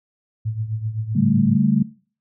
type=tone with tremolo; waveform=sine; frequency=109.7 Hz; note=A2; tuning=5 cents flat; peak=-19 dBFS; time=0.45-1.57 s; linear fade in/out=10 ms; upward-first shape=triangle; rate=7.8 Hz; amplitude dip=75%
type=chord; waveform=sine; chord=D suspended fourth; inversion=none; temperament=equal with one note detuned; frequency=143.73 / 196 / 220 Hz; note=D3 / G3 / A3; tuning=-37 / 0 / 0 cents; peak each=-19 dBFS; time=1.15-1.83 s; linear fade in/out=10 ms
effects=noise-tail reverb RT60 0.4 s tail -19 dB re dry